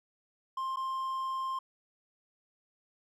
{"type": "tone with dropouts", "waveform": "triangle", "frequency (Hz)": 1055, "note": "C6", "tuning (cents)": 14, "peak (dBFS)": -30, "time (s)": [0.57, 1.59], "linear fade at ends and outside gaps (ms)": 5, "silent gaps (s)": [0.761, 0.769], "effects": []}